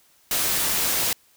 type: noise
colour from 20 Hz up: white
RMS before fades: -23 dBFS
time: 0.31-1.13 s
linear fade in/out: 2 ms
effects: white hiss -59 dBFS RMS until 1.36 s